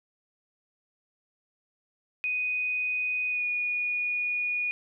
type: tone with pitch glide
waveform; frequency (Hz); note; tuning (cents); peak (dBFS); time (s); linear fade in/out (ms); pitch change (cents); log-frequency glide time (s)
sine; 2491 to 2454; D#7 to D#7; +1 to -25; -26; 2.24-4.71; 0; -26; 3.29-3.44
effects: none